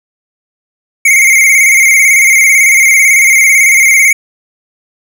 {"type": "tone with vibrato", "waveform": "square", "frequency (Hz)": 2172, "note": "C#7", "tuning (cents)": -36, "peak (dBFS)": -4, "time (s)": [1.05, 4.13], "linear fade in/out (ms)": 5, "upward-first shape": "square", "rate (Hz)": 18, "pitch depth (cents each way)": 52, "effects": []}